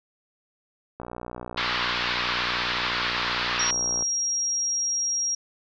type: click train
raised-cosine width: 1 ms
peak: -21 dBFS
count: 184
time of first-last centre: 1-4.025 s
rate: 60.5 Hz
type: band-pass noise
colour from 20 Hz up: pink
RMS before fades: -27 dBFS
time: 1.57-3.71 s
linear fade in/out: 5 ms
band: 960 to 4700 Hz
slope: 48 dB/octave
type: tone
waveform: sine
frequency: 5630 Hz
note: F8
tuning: 13 cents sharp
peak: -23 dBFS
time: 3.59-5.35 s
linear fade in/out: 5 ms
effects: none